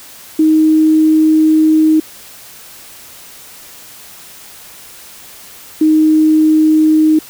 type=tone pair in turn; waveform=sine; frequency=313.3 / 311.6 Hz; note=D#4 / D#4; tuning=+12 / +3 cents; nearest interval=unison; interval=9 cents; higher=first; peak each=-6 dBFS; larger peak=neither; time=0.39-2 / 5.81-7.19 s; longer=first; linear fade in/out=5 ms; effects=white hiss -36 dBFS RMS until 7.29 s